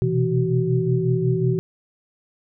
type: tone cluster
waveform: sine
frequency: 124.2 / 129.7 / 166.2 / 376.2 Hz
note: B2 / C3 / E3 / F#4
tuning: +10 / -15 / +15 / +29 cents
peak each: -23 dBFS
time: 0.02-1.59 s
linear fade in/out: 0 ms
effects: none